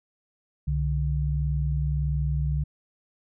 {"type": "tone pair together", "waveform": "sine", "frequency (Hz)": [65.31, 146.83], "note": ["C2", "D3"], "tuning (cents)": [-3, 0], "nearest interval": "octave + major second", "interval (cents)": 1403, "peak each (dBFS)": [-25, -26], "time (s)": [0.67, 2.64], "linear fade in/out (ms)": 10, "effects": []}